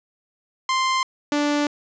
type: tone pair in turn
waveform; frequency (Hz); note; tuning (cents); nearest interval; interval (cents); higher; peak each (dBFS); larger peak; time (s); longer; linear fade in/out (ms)
sawtooth; 1046.5 / 292.5; C6 / D4; 0 / -7; octave + minor seventh; 2207; first; -15; neither; 0.69-1.03 / 1.32-1.67; second; 2
effects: resampled to 16000 Hz + 9-bit